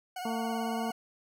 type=tone with vibrato; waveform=40% pulse; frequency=729 Hz; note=F#5; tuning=26 cents flat; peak=-35 dBFS; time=0.16-0.92 s; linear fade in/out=5 ms; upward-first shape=sine; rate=18 Hz; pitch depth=43 cents each way
type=harmonic tone; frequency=226.4 Hz; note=A3; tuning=50 cents sharp; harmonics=1 / 2 / 3 / 4 / 5; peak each=-33 / -39 / -41 / -40 / -44 dBFS; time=0.25-0.91 s; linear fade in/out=5 ms
effects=none